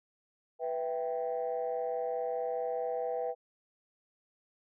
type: chord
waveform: sine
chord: E minor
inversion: second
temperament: equal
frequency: 493.9 / 659.3 / 784 Hz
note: B4 / E5 / G5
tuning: 0 / 0 / 0 cents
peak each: -33 / -36 / -37 dBFS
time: 0.59-3.35 s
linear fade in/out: 50 ms
effects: tanh soft clip ceiling -24 dBFS